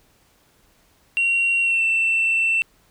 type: tone with pitch glide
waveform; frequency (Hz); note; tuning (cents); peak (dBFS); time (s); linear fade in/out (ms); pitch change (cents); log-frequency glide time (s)
sine; 2746 to 2683; F7 to E7; -30 to +30; -15; 1.17-2.62; 0; -40; 1.62-1.82
effects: tanh soft clip ceiling -14 dBFS + pink hiss -59 dBFS RMS until 2.9 s